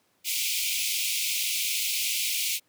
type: high-pass noise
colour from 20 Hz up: pink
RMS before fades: -28 dBFS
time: 0.24-2.6 s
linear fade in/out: 50 ms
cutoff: 2200 Hz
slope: 96 dB/octave
effects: pink hiss -68 dBFS RMS until 2.68 s + high-pass 150 Hz 12 dB/octave